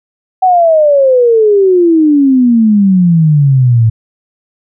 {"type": "exponential sweep", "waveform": "sine", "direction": "down", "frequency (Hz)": [760, 109.7], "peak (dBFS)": -4, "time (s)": [0.42, 3.9], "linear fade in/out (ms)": 10, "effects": []}